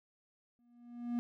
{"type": "tone with exponential growth", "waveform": "triangle", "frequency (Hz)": 239.5, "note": "A#3", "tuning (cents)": 47, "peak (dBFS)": -28, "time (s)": [0.59, 1.19], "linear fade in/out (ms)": 0, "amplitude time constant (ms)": 130, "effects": []}